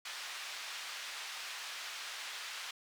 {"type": "band-pass noise", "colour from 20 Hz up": "white", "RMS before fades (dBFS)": -44, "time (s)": [0.05, 2.71], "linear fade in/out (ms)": 5, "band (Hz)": [1100, 4100], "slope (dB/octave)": 12, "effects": []}